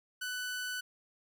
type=tone; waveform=sawtooth; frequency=1494 Hz; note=F#6; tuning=16 cents sharp; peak=-32 dBFS; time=0.21-0.81 s; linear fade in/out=10 ms; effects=none